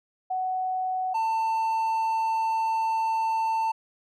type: tone pair in turn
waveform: sine / triangle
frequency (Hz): 745 / 893.7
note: F#5 / A5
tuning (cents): +12 / +27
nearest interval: minor third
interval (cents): 315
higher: second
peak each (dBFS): -25 / -21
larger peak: second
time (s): 0.3-1.14 / 1.14-3.72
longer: second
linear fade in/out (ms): 10
effects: none